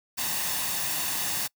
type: noise with comb filter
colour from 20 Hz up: white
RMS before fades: -29 dBFS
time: 0.17-1.48 s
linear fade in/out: 20 ms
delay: 1.1 ms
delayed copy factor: +0.5
effects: noise-tail reverb RT60 0.1 s tail -26 dB re dry + high-pass 100 Hz 12 dB/octave